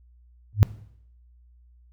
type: tone with exponential growth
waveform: sine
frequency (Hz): 103.83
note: G#2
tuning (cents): 0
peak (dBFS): -7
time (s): 0.53-0.63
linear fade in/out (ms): 0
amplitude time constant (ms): 20
effects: noise-tail reverb RT60 0.7 s tail -18 dB re dry + added 60 Hz sine -52 dBFS peak until 1.92 s